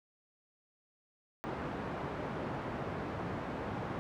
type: band-pass noise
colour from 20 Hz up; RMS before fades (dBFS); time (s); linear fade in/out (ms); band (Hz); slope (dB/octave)
pink; -39; 1.44-3.99; 0; 110 to 1300; 12
effects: none